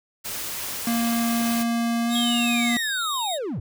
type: noise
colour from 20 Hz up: white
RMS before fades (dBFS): -31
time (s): 0.24-1.64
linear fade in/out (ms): 20
type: tone with pitch glide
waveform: square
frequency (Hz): 233.1 to 237.6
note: A#3 to A#3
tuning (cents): 0 to +33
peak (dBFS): -22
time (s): 0.87-2.77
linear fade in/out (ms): 2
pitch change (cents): +33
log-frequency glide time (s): 2.04-2.16
type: tone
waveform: sawtooth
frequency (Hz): 3729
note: A#7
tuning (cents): 0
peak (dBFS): -24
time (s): 2.09-3.39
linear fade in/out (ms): 50
type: linear sweep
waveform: triangle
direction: down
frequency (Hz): 3322 to 79.4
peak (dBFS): -24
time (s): 2.15-3.6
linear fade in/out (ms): 5
effects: none